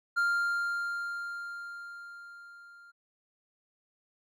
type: tone with level ramp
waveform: triangle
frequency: 1396.9 Hz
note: F6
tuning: in tune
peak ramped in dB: -22 to -50 dBFS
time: 0.16-2.92 s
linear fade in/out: 20 ms
effects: none